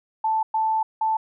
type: tone bursts at uneven times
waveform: sine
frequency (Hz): 880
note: A5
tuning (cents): 0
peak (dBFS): -19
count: 3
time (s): 0.24-0.43 / 0.54-0.83 / 1.01-1.17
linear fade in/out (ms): 5
effects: none